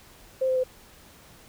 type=tone with pitch steps; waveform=sine; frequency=523.3 / 517.3 / 511.3 Hz; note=C5 / C5 / C5; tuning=0 / -20 / -40 cents; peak=-21 dBFS; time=0.41-0.638 s; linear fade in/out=10 ms; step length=76 ms; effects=pink hiss -52 dBFS RMS until 1.48 s